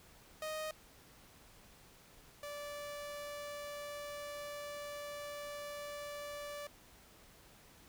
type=tone pair in turn; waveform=sawtooth; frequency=622.3 / 582.4 Hz; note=D#5 / D5; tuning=0 / -15 cents; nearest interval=minor second; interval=115 cents; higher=first; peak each=-35 / -39 dBFS; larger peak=first; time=0.42-0.71 / 2.43-6.67 s; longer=second; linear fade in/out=2 ms; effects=pink hiss -61 dBFS RMS until 7.88 s